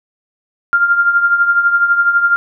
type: tone with tremolo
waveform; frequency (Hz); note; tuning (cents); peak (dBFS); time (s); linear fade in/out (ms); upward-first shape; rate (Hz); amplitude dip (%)
sine; 1396.9; F6; 0; -6; 0.73-2.36; 0; triangle; 12; 70
effects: none